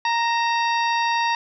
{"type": "harmonic tone with a mistuned harmonic", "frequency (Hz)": 932.3, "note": "A#5", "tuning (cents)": 0, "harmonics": [1, 2, 3, 4, 5, 6], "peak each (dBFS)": [-20, -26, -30, -32, -34, -36], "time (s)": [0.05, 1.35], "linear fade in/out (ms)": 2, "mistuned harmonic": 3, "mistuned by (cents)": -68, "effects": []}